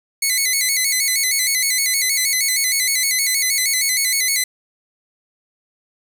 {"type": "tone with vibrato", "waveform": "10% pulse", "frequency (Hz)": 2113, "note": "C7", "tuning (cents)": 16, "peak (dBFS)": -7, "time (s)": [0.22, 4.44], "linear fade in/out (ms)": 5, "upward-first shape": "square", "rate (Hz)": 6.4, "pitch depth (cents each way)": 74, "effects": []}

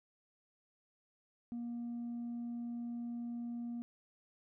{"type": "tone with tanh clipping", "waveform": "triangle", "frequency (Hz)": 237.3, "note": "A#3", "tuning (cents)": 31, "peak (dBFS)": -39, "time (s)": [1.52, 3.82], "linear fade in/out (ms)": 0, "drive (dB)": 6, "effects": []}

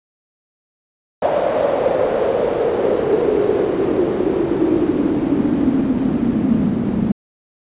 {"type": "noise with band-pass filter sweep", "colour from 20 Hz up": "pink", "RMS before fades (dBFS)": -17, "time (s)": [1.22, 7.12], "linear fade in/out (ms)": 5, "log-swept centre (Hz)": [610, 210], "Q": 5.3, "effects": ["resampled to 8000 Hz"]}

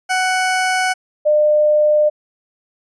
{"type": "tone pair in turn", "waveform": ["20% pulse", "sine"], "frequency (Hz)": [744, 602.1], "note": ["F#5", "D5"], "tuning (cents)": [9, 43], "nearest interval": "major third", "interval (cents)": 366, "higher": "first", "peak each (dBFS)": -10, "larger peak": "neither", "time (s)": [[0.09, 0.94], [1.25, 2.1]], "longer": "neither", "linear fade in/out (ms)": 20, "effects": ["resampled to 22050 Hz"]}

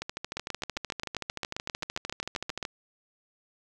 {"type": "two click trains", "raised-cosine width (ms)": 0.2, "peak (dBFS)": [-15, -16], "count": [18, 36], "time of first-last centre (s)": [[0.37, 2.628], [0.02, 2.652]], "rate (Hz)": [7.53, 13.3], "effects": []}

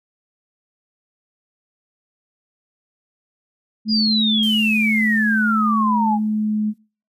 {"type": "tone with pitch glide", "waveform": "sine", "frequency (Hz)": [216.9, 212.9], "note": ["A3", "G#3"], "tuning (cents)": [-25, 43], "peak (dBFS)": -17, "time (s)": [3.85, 6.74], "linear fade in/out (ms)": 50, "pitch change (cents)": -32, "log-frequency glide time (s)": [5.73, 6.61]}
{"type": "exponential sweep", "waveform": "sine", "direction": "down", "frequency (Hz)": [4978, 808], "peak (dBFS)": -17, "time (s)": [3.88, 6.19], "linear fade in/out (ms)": 50}
{"type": "noise with exponential decay", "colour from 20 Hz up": "blue", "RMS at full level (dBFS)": -35, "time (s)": [4.43, 6.78], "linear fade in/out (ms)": 0, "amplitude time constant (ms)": 510}
{"effects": ["noise-tail reverb RT60 0.4 s tail -25 dB re dry", "resampled to 32000 Hz"]}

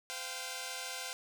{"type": "chord", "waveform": "5% pulse", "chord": "C suspended fourth", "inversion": "none", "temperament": "equal with one note detuned", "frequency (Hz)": [514, 698.5, 784], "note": ["C5", "F5", "G5"], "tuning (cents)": [-31, 0, 0], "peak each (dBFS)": -32, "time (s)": [0.1, 1.13], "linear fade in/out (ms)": 0, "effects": []}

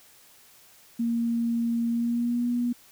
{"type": "tone with pitch glide", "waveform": "sine", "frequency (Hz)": [233.1, 241.7], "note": ["A#3", "B3"], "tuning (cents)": [0, -37], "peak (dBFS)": -23, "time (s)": [0.99, 2.73], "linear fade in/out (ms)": 10, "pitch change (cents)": 63, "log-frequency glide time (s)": [1.89, 2.48], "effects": ["white hiss -55 dBFS RMS until 2.91 s"]}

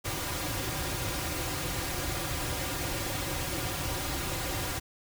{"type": "noise with comb filter", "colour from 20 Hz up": "pink", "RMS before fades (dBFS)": -33, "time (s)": [0.04, 4.8], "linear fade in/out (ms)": 20, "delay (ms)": 4.6, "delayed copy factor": -0.75, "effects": []}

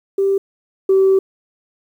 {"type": "tone pair in turn", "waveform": "sine", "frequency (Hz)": [392, 384.4], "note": ["G4", "G4"], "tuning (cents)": [0, -34], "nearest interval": "unison", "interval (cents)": 34, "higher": "first", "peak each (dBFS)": [-12, -8], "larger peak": "second", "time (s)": [[0.18, 0.38], [0.89, 1.19]], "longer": "second", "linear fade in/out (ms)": 5, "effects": ["tanh soft clip ceiling -6 dBFS", "8-bit"]}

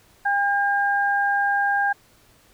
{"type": "tone pair together", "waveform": "sine", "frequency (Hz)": [805, 1610], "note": ["G5", "G6"], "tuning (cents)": [46, 46], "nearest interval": "octave", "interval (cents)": 1200, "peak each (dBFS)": -21, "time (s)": [0.25, 1.93], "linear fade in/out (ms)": 10, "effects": ["pink hiss -56 dBFS RMS until 2.53 s"]}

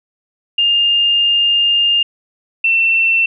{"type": "tone pair in turn", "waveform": "sine", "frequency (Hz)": [2814, 2691], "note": ["F7", "E7"], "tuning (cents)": [12, 35], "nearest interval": "minor second", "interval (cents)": 77, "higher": "first", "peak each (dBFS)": -10, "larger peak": "neither", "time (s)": [[0.58, 2.03], [2.64, 3.26]], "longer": "first", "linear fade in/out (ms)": 5, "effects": []}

